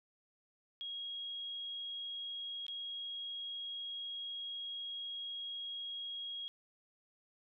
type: tone with dropouts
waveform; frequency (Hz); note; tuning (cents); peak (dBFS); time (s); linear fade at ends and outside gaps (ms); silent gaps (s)
sine; 3288; G#7; -18; -40; 0.81-6.48; 0; 2.666-2.682
effects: none